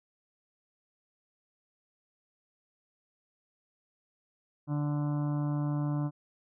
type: harmonic tone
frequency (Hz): 146.83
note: D3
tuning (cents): 0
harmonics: 1 / 2 / 4 / 5 / 6 / 7 / 8 / 9 / 10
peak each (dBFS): -29 / -34 / -45 / -48 / -51 / -47 / -54 / -54 / -59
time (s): 4.67-6.11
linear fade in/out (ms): 50
effects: none